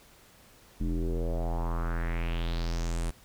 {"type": "tone with low-pass filter sweep", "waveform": "square", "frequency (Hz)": 42.08, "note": "E1", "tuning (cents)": 36, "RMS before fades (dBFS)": -30, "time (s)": [0.8, 3.11], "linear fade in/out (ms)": 10, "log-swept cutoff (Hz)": [250, 10000], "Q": 3.7, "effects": ["pink hiss -57 dBFS RMS until 3.24 s"]}